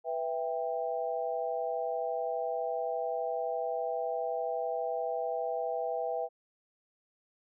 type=chord; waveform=sine; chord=E minor; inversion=second; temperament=just; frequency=494.4 / 659.3 / 791.1 Hz; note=B4 / E5 / G5; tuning=+2 / 0 / +16 cents; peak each=-35 / -34 / -36 dBFS; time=0.04-6.29 s; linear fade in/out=50 ms; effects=none